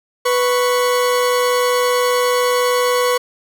40% pulse tone pair together, 493.9 / 1108.8 Hz, B4 / C#6, 0 / 0 cents, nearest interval octave + major second, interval 1400 cents, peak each -14 / -19 dBFS, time 0.25-3.18 s, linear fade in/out 10 ms, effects none

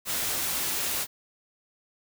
white noise, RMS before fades -29 dBFS, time 0.05-1.07 s, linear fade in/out 50 ms, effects none

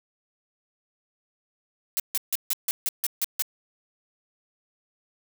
blue noise bursts, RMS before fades -25 dBFS, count 9, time 1.97-3.422 s, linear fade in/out 0 ms, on 28 ms, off 150 ms, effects none

